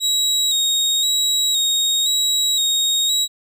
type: tone with vibrato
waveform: 30% pulse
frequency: 3800 Hz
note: A#7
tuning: 33 cents sharp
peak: -13 dBFS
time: 0-3.28 s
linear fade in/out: 50 ms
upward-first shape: square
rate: 0.97 Hz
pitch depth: 28 cents each way
effects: none